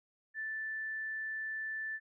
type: tone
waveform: sine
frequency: 1760 Hz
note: A6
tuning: in tune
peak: -36 dBFS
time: 0.34-2 s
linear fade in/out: 50 ms
effects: none